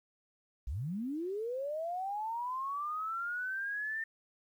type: linear sweep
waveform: sine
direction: up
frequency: 50 to 1812 Hz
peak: -34 dBFS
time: 0.67-4.04 s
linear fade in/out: 5 ms
effects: 11-bit